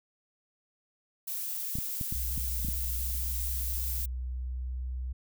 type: noise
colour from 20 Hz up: violet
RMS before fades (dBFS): -35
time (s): 1.27-4.06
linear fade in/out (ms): 10
type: clicks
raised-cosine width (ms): 5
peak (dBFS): -23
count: 7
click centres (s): 1.755 / 1.786 / 2.012 / 2.125 / 2.378 / 2.648 / 2.686
type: tone with pitch glide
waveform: sine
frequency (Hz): 62.2 to 63.21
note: B1 to B1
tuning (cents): +13 to +41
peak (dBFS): -32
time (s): 2.14-5.13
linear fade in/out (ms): 10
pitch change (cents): +28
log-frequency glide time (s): 3.63-4.89
effects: none